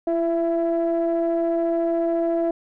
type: ring-modulated tone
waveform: triangle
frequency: 165 Hz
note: E3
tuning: 2 cents sharp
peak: -13 dBFS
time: 0.07-2.51 s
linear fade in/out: 5 ms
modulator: 502 Hz
effects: tanh soft clip ceiling -13 dBFS